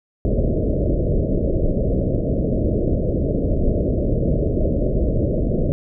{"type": "low-pass noise", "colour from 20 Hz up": "pink", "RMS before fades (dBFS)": -19, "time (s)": [0.25, 5.72], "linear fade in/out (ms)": 0, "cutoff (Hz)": 630, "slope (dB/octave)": 96, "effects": []}